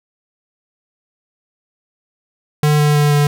square tone with pitch steps, 149.6 / 148.4 / 147.2 / 146.01 Hz, D3 / D3 / D3 / D3, +32 / +18 / +4 / -10 cents, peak -11 dBFS, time 2.63-3.27 s, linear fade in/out 2 ms, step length 160 ms, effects none

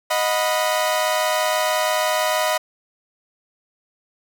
sawtooth chord, B major, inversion first, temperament equal with one note detuned, 622.3 / 728.5 / 987.8 Hz, D#5 / F#5 / B5, 0 / -27 / 0 cents, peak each -17 / -21 / -20 dBFS, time 0.1-2.58 s, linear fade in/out 10 ms, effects none

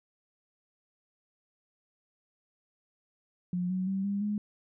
sine tone with pitch steps, 178.7 / 185.64 / 192.86 / 200.4 / 208.1 Hz, F3 / F#3 / G3 / G3 / G#3, +40 / +6 / -28 / +38 / +4 cents, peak -28 dBFS, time 3.53-4.38 s, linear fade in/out 2 ms, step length 170 ms, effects none

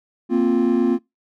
triangle chord, Bb suspended second, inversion none, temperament equal, 233.1 / 261.6 / 349.2 Hz, Bb3 / C4 / F4, 0 / 0 / 0 cents, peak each -17 dBFS, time 0.29-0.99 s, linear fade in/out 50 ms, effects noise-tail reverb RT60 0.2 s tail -24 dB re dry + tanh soft clip ceiling -6 dBFS

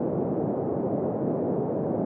white band-pass noise, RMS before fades -27 dBFS, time 0-2.05 s, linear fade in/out 5 ms, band 130 to 560 Hz, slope 24 dB/octave, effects none

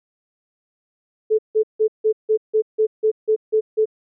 sine tone bursts, 434.9 Hz, A4, 20 cents flat, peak -13 dBFS, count 11, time 1.3-3.857 s, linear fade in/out 20 ms, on 87 ms, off 160 ms, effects none

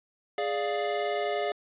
square chord, D diminished, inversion second, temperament equal, 415.3 / 587.3 / 698.5 Hz, Ab4 / D5 / F5, 0 / 0 / 0 cents, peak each -32 / -33 / -32 dBFS, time 0.38-1.52 s, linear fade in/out 2 ms, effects resampled to 8000 Hz + 9-bit

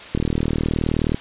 click train, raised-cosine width 3 ms, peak -7 dBFS, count 40, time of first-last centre 0.15-1.145 s, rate 39.2 Hz, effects white hiss -37 dBFS RMS until 1.2 s + resampled to 8000 Hz

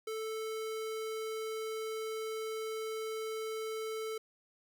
square tone, 440 Hz, A4, in tune, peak -37 dBFS, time 0.07-4.18 s, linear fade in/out 5 ms, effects none

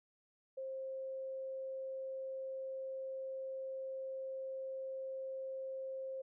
sine tone, 530 Hz, C5, 22 cents sharp, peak -40 dBFS, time 0.57-6.22 s, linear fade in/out 10 ms, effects none

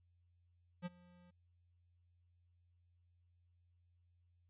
square tone with ADSR envelope, 177.1 Hz, F3, 24 cents sharp, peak -39 dBFS, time 0.82-1.31 s, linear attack 39 ms, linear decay 26 ms, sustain -24 dB, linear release 10 ms, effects added 87 Hz sine -70 dBFS peak until 4.49 s + resampled to 8000 Hz

